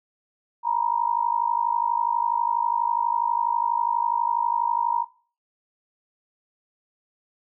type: tone with amplitude modulation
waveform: sine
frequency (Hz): 946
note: A#5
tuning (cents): +25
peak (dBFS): -16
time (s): 0.63-5.06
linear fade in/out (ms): 50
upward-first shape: sine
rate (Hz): 52.2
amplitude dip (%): 80
effects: noise-tail reverb RT60 0.4 s tail -20 dB re dry